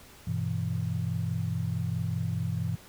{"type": "chord", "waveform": "sine", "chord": "E minor", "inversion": "first", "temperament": "just", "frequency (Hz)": [98.89, 123.61, 164.81], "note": ["G2", "B2", "E3"], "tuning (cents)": [16, 2, 0], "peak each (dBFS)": -32, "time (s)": [0.27, 2.76], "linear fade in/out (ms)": 5, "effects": ["pink hiss -52 dBFS RMS until 2.88 s"]}